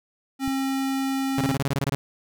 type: tone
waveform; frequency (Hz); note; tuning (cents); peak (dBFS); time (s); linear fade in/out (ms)
square; 269; C4; +48; -24; 0.39-1.58; 50
type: click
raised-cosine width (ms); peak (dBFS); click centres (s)
5; -22; 0.478
type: tone bursts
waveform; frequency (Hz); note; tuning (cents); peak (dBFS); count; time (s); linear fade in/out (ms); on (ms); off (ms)
sawtooth; 138.59; C#3; 0; -18; 11; 1.38-1.95; 0; 30; 24
effects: none